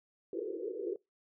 pink band-pass noise, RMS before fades -38 dBFS, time 0.33-0.96 s, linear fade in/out 2 ms, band 340 to 480 Hz, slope 96 dB/octave, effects noise-tail reverb RT60 0.2 s tail -24 dB re dry

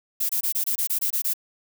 violet noise bursts, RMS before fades -24 dBFS, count 10, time 0.2-1.337 s, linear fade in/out 10 ms, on 93 ms, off 23 ms, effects none

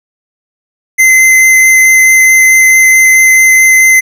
square tone with vibrato, 2061 Hz, C7, 27 cents flat, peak -3 dBFS, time 0.98-4.01 s, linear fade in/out 20 ms, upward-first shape sine, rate 4.6 Hz, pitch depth 8 cents each way, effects none

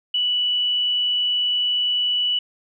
sine tone, 2957 Hz, F#7, 2 cents flat, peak -18 dBFS, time 0.14-2.39 s, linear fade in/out 5 ms, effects none

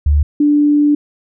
sine tone pair in turn, 73.42 / 293.7 Hz, D2 / D4, 0 / 0 cents, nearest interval 2 octaves, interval 2400 cents, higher second, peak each -8 dBFS, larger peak neither, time 0.06-0.23 / 0.4-0.95 s, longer second, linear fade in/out 5 ms, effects none

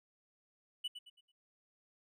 triangle tone with echo, 2960 Hz, F#7, in tune, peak -34 dBFS, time 0.84-0.88 s, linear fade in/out 10 ms, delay 110 ms, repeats 4, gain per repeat -9 dB, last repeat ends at 1.32 s, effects none

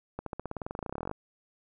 accelerating click train, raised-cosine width 1 ms, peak -21 dBFS, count 24, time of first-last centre 0.19-1.114 s, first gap 73 ms, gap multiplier 0.94, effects none

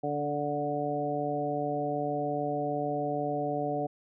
harmonic tone with a mistuned harmonic, 146.5 Hz, D3, 4 cents flat, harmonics 1 / 2 / 3 / 4 / 5, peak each -38 / -35 / -35 / -34 / -33 dBFS, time 0.03-3.87 s, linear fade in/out 10 ms, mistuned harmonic 2, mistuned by -15 cents, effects none

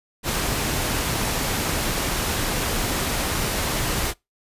pink noise, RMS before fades -24 dBFS, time 0.23-4.14 s, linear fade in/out 50 ms, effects noise-tail reverb RT60 0.2 s tail -24 dB re dry + resampled to 32000 Hz

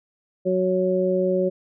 harmonic tone, 185 Hz, F#3, in tune, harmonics 1 / 2 / 3, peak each -25 / -22 / -22 dBFS, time 0.45-1.5 s, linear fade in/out 20 ms, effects none

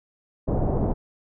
pink low-pass noise, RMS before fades -23 dBFS, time 0.47-0.94 s, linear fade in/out 20 ms, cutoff 730 Hz, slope 24 dB/octave, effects none

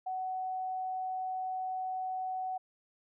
sine tone, 748 Hz, F#5, 19 cents sharp, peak -33 dBFS, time 0.06-2.58 s, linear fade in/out 10 ms, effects none

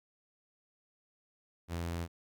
sawtooth tone, 84.9 Hz, F2, 48 cents flat, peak -31 dBFS, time 1.68-2.08 s, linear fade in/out 50 ms, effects Opus 48 kbps

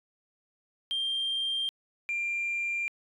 sine tone pair in turn, 3181 / 2383 Hz, G7 / D7, +25 / +25 cents, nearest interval perfect fourth, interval 500 cents, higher first, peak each -26 / -27 dBFS, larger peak first, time 0.91-1.69 / 2.09-2.88 s, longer second, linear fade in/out 0 ms, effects tanh soft clip ceiling -25 dBFS

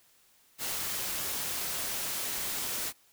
white noise, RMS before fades -34 dBFS, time 0.58-2.93 s, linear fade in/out 50 ms, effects white hiss -64 dBFS RMS until 3.12 s

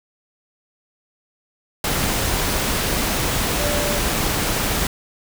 sine tone in noise, 586 Hz, D5, 4 cents flat, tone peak -25 dBFS, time 3.59-3.98 s, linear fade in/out 2 ms, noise pink, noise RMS -21 dBFS, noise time 1.84-4.87 s, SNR -7 dB, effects none

